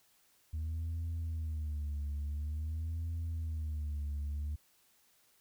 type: tone with vibrato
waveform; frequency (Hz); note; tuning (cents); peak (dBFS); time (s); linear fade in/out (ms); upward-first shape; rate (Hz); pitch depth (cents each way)
sine; 77.4; D#2; -9; -32; 0.53-4.56; 10; sine; 0.48; 120
effects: tanh soft clip ceiling -33 dBFS + white hiss -69 dBFS RMS until 5.4 s